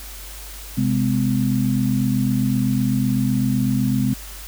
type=tone cluster; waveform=sine; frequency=130.3 / 206.5 / 254.4 Hz; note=C3 / G#3 / C4; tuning=-7 / -10 / -48 cents; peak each=-21 dBFS; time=0.77-4.14 s; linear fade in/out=10 ms; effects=added 50 Hz sine -36 dBFS peak until 4.47 s + white hiss -38 dBFS RMS until 4.47 s